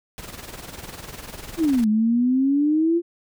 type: noise with tremolo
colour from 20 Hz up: pink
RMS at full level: -34 dBFS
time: 0.18-1.84 s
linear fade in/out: 0 ms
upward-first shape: triangle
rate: 20 Hz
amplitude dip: 75%
type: exponential two-way sweep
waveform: sine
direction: down then up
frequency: 347.6 to 210.6 to 347.6 Hz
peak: -16 dBFS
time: 1.57-3.02 s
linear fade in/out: 50 ms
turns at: 1.88 s
effects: none